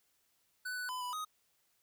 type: tone with pitch steps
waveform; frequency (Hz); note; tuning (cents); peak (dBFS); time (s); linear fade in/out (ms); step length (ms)
square; 1496 / 1488 / 1007 / 989 / 1251; F#6 / F#6 / B5 / B5 / D#6; +19 / +9 / +33 / +2 / +9; -38; 0.65-1.25; 10; 120
effects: white hiss -75 dBFS RMS until 1.82 s